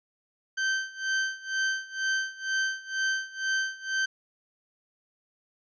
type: tone with tremolo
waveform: 40% pulse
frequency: 1553 Hz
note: G6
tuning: 17 cents flat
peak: -23 dBFS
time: 0.57-4.06 s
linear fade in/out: 10 ms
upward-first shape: sine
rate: 2.1 Hz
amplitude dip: 90%
effects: resampled to 16000 Hz